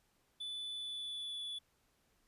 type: tone with pitch glide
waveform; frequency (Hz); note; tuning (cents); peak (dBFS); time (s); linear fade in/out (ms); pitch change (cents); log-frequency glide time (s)
triangle; 3483 to 3441; A7 to A7; -18 to -39; -39; 0.4-1.59; 10; -21; 0.73-1.41
effects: pink hiss -75 dBFS RMS until 2.27 s + resampled to 32000 Hz